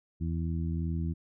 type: harmonic tone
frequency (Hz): 82.41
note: E2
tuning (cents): 0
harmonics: 1 / 2 / 3 / 4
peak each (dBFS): -31 / -33 / -40 / -43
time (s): 0.2-1.14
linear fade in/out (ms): 20
effects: none